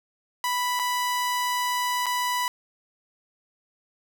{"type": "tone with dropouts", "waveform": "sawtooth", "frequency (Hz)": 988, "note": "B5", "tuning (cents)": 0, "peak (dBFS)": -20, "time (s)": [0.44, 2.48], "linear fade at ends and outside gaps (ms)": 1, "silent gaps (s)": [[0.792, 0.796], [2.059, 2.065]], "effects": []}